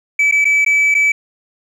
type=tone with dropouts; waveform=sine; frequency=2300 Hz; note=D7; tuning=37 cents flat; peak=-7 dBFS; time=0.19-1.12 s; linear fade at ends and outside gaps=5 ms; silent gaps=0.313-0.322 / 0.445-0.452 / 0.648-0.662 / 0.943-0.949 s; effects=tanh soft clip ceiling -9 dBFS + 8-bit